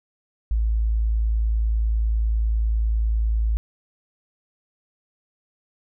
sine tone, 55 Hz, A1, in tune, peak -18 dBFS, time 0.51-3.57 s, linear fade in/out 0 ms, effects none

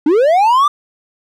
triangle linear sweep, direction up, 277.3 to 1204 Hz, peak -6 dBFS, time 0.06-0.68 s, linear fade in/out 5 ms, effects none

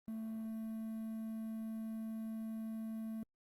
triangle tone with quantisation, 221.9 Hz, A3, 15 cents sharp, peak -38 dBFS, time 0.08-3.23 s, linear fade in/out 0 ms, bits 11, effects Opus 24 kbps

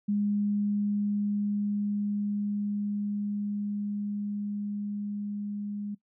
sine tone with level ramp, 205.3 Hz, G#3, 20 cents flat, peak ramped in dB -24 to -32 dBFS, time 0.08-5.95 s, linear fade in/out 10 ms, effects noise-tail reverb RT60 0.1 s tail -19 dB re dry

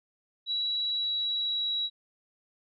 sine tone with pitch glide, 3907 to 3884 Hz, B7 to B7, -19 to -30 cents, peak -27 dBFS, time 0.46-1.9 s, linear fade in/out 50 ms, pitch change -11 cents, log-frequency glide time 0.88-1.71 s, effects none

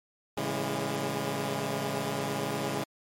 10% pulse chord, A major seventh, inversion none, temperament equal with one note detuned, 110 / 138.59 / 164.81 / 203.5 Hz, A2 / C#3 / E3 / G#3, 0 / 0 / 0 / -35 cents, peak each -31 / -25 / -29 / -26 dBFS, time 0.37-2.84 s, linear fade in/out 5 ms, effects MP3 64 kbps

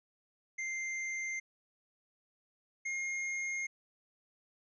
square tone pair in turn, 2093 / 2135 Hz, C7 / C7, 0 / +34 cents, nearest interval unison, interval 34 cents, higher second, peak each -36 / -35 dBFS, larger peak second, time 0.58-1.4 / 2.85-3.67 s, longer neither, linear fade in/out 10 ms, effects resampled to 16000 Hz

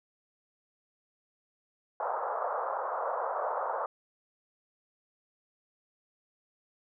pink band-pass noise, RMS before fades -33 dBFS, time 2-3.86 s, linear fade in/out 2 ms, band 510 to 1300 Hz, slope 48 dB/octave, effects none

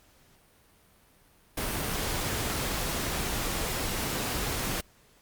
pink noise, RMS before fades -31 dBFS, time 1.57-4.81 s, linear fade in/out 5 ms, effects pink hiss -61 dBFS RMS until 5.21 s + Opus 48 kbps

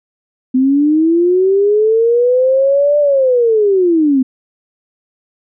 sine linear two-way sweep, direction up then down, 252.9 to 592 to 252.9 Hz, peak -8 dBFS, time 0.54-4.23 s, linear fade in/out 10 ms, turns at 2.99 s, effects none

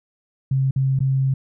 sine tone with dropouts, 133.9 Hz, C3, 40 cents sharp, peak -16 dBFS, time 0.51-1.34 s, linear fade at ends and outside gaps 5 ms, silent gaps 0.71-0.76 / 0.991-1.004 s, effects none

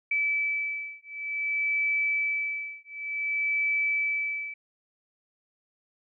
sine beating tone pair, 2307 / 2307.55 Hz, D7 / D7, -31 / -31 cents, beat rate 0.55 Hz, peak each -29 dBFS, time 0.11-4.54 s, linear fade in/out 5 ms, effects none

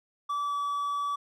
triangle tone with pitch glide, 1155 to 1147.7 Hz, D6 to D6, -29 to -40 cents, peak -26 dBFS, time 0.29-1.16 s, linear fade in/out 10 ms, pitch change -11 cents, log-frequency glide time 0.45-0.54 s, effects none

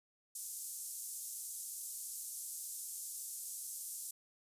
pink band-pass noise, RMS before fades -45 dBFS, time 0.35-4.11 s, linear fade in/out 5 ms, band 7200 to 13000 Hz, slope 24 dB/octave, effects resampled to 32000 Hz

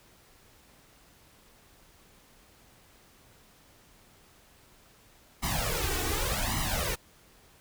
pink noise with flanger, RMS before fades -30 dBFS, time 5.42-6.96 s, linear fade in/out 20 ms, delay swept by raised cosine 0.98 to 2.68 ms, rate 0.87 Hz, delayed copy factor +1, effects pink hiss -59 dBFS RMS until 7.6 s

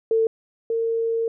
sine tone pair in turn, 448.8 / 456.4 Hz, A4 / A#4, +34 / -37 cents, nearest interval unison, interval 29 cents, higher second, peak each -16 / -20 dBFS, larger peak first, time 0.11-0.27 / 0.7-1.28 s, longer second, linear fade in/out 2 ms, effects none

